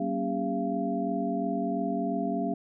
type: tone cluster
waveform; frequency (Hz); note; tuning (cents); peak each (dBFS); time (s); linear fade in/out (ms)
sine; 191.4 / 237.1 / 280.1 / 401.6 / 685; G3 / A#3 / C#4 / G4 / F5; -41 / +30 / +18 / +42 / -34; -33 / -33 / -32 / -36 / -32; 0-2.54; 5
effects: none